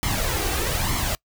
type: noise with flanger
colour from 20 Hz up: pink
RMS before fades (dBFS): -24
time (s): 0.03-1.15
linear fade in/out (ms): 0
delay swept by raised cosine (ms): 0.93 to 2.63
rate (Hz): 1.1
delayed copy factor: +0.6
effects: noise-tail reverb RT60 0.1 s tail -25 dB re dry